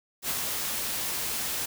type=noise with ADSR envelope; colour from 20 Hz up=white; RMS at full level=-28 dBFS; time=0.22-1.66 s; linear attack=74 ms; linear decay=38 ms; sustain=-3 dB; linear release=10 ms; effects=none